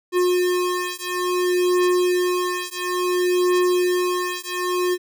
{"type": "beating tone pair", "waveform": "square", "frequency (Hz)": [359.4, 359.98], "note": ["F4", "F#4"], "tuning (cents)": [50, -48], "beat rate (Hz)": 0.58, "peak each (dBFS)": [-22, -22], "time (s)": [0.12, 4.98], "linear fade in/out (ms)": 50, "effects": []}